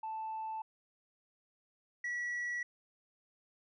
sine tone pair in turn, 880 / 1937.1 Hz, A5 / B6, 0 / -34 cents, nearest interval octave + major second, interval 1366 cents, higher second, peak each -36 / -32 dBFS, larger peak second, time 0.03-0.62 / 2.04-2.63 s, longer neither, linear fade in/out 5 ms, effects tanh soft clip ceiling -34 dBFS

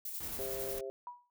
violet noise with tremolo, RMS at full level -40 dBFS, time 0.05-0.79 s, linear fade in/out 5 ms, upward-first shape square, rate 11 Hz, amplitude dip 35%
pink noise, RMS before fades -48 dBFS, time 0.2-0.81 s, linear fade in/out 5 ms
harmonic tone, 133.1 Hz, C3, 30 cents sharp, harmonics 3 / 4 / 5, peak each -40 / -43 / -47 dBFS, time 0.39-0.9 s, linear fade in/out 0 ms
sine tone with exponential decay, 973 Hz, B5, 26 cents flat, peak -38 dBFS, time 1.07-1.3 s, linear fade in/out 1 ms, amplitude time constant 48 ms
effects none

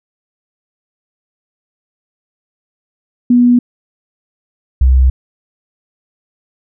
sine tone pair in turn, 243.7 / 64.55 Hz, B3 / C2, -23 / -23 cents, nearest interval octave + major seventh, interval 2300 cents, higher first, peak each -5 dBFS, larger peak neither, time 3.3-3.59 / 4.81-5.1 s, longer neither, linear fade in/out 5 ms, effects none

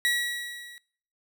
30% pulse tone with level ramp, 1925 Hz, B6, 45 cents flat, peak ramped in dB -18 to -42 dBFS, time 0.05-0.78 s, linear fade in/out 0 ms, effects noise-tail reverb RT60 0.6 s tail -24 dB re dry

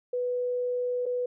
sine tone with dropouts, 493.9 Hz, B4, in tune, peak -26 dBFS, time 0.13-1.26 s, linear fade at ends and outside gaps 5 ms, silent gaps 1.057-1.062 s, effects none

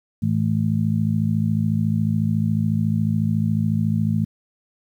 harmonic tone, 54 Hz, A1, 32 cents flat, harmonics 2 / 3 / 4, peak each -22 / -22 / -22 dBFS, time 0.22-4.25 s, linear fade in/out 10 ms, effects 9-bit

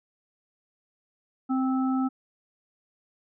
harmonic tone, 261.6 Hz, C4, in tune, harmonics 1 / 3 / 5, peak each -23 / -34 / -35 dBFS, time 1.49-2.09 s, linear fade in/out 20 ms, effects none

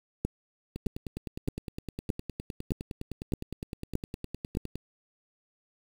two click trains, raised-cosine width 3 ms, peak -23 / -15 dBFS, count 40 / 8, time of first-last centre 0.76-4.756 / 0.25-4.571 s, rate 9.76 / 1.62 Hz, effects 7-bit

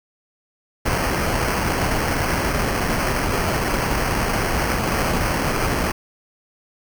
pink noise with sample-and-hold, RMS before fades -21 dBFS, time 0.85-5.92 s, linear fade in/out 10 ms, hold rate 3675 Hz, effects none

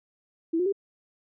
sine tone with pitch steps, 328.9 / 360.7 / 395.7 Hz, E4 / F#4 / G4, -4 / -44 / +16 cents, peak -22 dBFS, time 0.53-0.725 s, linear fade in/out 10 ms, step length 65 ms, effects none

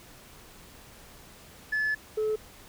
sine tone pair in turn, 1726 / 431.5 Hz, A6 / A4, -34 / -34 cents, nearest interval 2 octaves, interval 2400 cents, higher first, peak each -23 dBFS, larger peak neither, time 1.72-1.95 / 2.17-2.36 s, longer first, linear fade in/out 10 ms, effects tanh soft clip ceiling -23 dBFS + pink hiss -51 dBFS RMS until 2.68 s

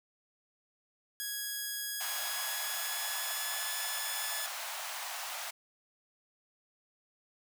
5% pulse tone with pitch glide, 1661.2 to 1722.8 Hz, G#6 to A6, 0 to -37 cents, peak -25 dBFS, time 1.2-4.46 s, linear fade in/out 0 ms, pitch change +63 cents, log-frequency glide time 1.93-3.72 s
pink high-pass noise, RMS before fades -40 dBFS, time 2-5.51 s, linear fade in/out 10 ms, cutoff 650 Hz, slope 48 dB/octave
effects none

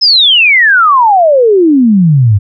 sine exponential sweep, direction down, 5260 to 96 Hz, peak -3 dBFS, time 0.01-2.39 s, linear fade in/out 20 ms, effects none

